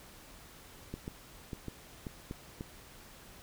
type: clicks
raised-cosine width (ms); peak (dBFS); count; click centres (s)
3; -26; 7; 0.94 / 1.079 / 1.532 / 1.683 / 2.068 / 2.311 / 2.609
effects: pink hiss -54 dBFS RMS until 3.42 s